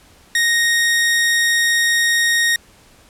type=tone; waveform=sawtooth; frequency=1864.7 Hz; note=A#6; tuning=in tune; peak=-10 dBFS; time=0.35-2.56 s; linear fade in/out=2 ms; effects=pink hiss -49 dBFS RMS until 3.09 s + low-pass 12000 Hz 12 dB/octave